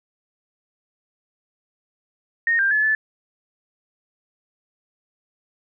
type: tone with pitch steps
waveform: sine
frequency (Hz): 1850 / 1589 / 1719 / 1742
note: A#6 / G6 / A6 / A6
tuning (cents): -14 / +23 / -41 / -18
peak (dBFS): -16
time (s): 2.47-2.95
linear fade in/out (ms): 2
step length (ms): 120
effects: none